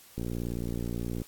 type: click train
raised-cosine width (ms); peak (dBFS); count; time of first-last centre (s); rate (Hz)
3; -21; 62; 0.18-1.217; 58.8
effects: white hiss -54 dBFS RMS until 1.27 s + AAC 64 kbps